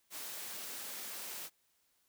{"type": "high-pass noise", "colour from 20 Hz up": "white", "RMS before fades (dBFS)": -44, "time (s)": [0.1, 1.5], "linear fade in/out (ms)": 50, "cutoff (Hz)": 190, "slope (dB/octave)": 12, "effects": ["white hiss -75 dBFS RMS until 2.08 s"]}